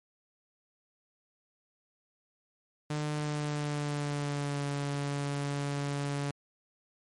sawtooth tone with pitch glide, 150 to 142.4 Hz, D3 to C#3, +37 to +47 cents, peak -27 dBFS, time 2.9-6.31 s, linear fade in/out 5 ms, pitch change -90 cents, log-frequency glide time 3.13-4.65 s, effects MP3 48 kbps

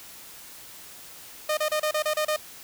sawtooth tone bursts, 612 Hz, D#5, 29 cents flat, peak -19 dBFS, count 8, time 1.49-2.363 s, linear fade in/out 5 ms, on 82 ms, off 31 ms, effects white hiss -45 dBFS RMS until 2.63 s

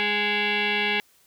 sine tone with frequency modulation, 207.7 Hz, G#3, in tune, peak -21 dBFS, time 0-1 s, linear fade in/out 0 ms, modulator 623 Hz, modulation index 4.9, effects white hiss -60 dBFS RMS until 1.26 s

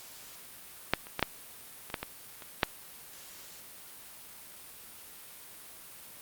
clicks, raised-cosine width 0.3 ms, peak -6 / -29 / -14 / -7 / -26 / -14 / -18 / -29 / -6 dBFS, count 9, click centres 0.936 / 1.069 / 1.194 / 1.227 / 1.901 / 1.942 / 2.03 / 2.422 / 2.632 s, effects white hiss -49 dBFS RMS until 6.21 s + Opus 48 kbps

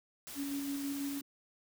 white noise, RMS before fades -46 dBFS, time 0.27-1.21 s, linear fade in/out 0 ms
sine tone with tremolo, 280.4 Hz, C#4, 20 cents sharp, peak -34 dBFS, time 0.35-1.22 s, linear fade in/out 50 ms, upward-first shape square, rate 6.1 Hz, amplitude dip 25%
effects none

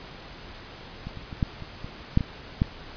clicks, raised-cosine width 5 ms, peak -22 / -28 / -24 / -10 / -25 / -23 / -6 / -15 / -8 dBFS, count 9, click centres 1.07 / 1.173 / 1.328 / 1.428 / 1.623 / 1.845 / 2.174 / 2.208 / 2.619 s, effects pink hiss -43 dBFS RMS until 2.96 s + resampled to 11025 Hz

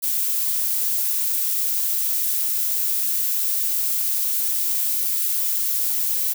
violet noise, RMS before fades -22 dBFS, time 0.02-6.34 s, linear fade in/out 20 ms, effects none

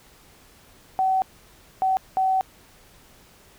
sine tone bursts at uneven times, 759 Hz, F#5, 44 cents sharp, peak -18 dBFS, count 3, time 0.99-1.22 / 1.82-1.97 / 2.17-2.41 s, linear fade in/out 0 ms, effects pink hiss -53 dBFS RMS until 3.58 s

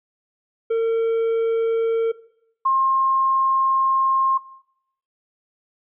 triangle / sine tone pair in turn, 454.7 / 1065.7 Hz, A#4 / C6, -43 / +31 cents, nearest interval octave + minor third, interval 1474 cents, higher second, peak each -15 dBFS, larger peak neither, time 0.7-2.12 / 2.65-4.38 s, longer second, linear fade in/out 10 ms, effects noise-tail reverb RT60 0.7 s tail -18 dB re dry + resampled to 8000 Hz

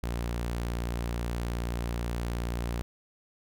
sawtooth tone, 58.8 Hz, A#1, 16 cents sharp, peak -26 dBFS, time 0.03-2.82 s, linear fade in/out 0 ms, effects none

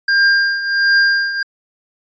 square tone with tremolo, 1600 Hz, G6, 35 cents sharp, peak -9 dBFS, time 0.08-1.43 s, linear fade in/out 5 ms, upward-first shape triangle, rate 1.4 Hz, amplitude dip 75%, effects resampled to 16000 Hz

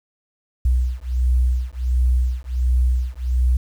sine beating tone pair, 61.6 / 63 Hz, B1 / B1, -4 / +35 cents, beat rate 1.4 Hz, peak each -19 dBFS, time 0.65-3.57 s, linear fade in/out 5 ms, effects 8-bit

